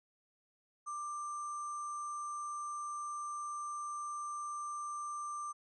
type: tone with sample-and-hold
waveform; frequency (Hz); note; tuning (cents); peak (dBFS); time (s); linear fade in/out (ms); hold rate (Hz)
sine; 1183; D6; +12; -38; 0.86-5.53; 20; 7350
effects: resampled to 22050 Hz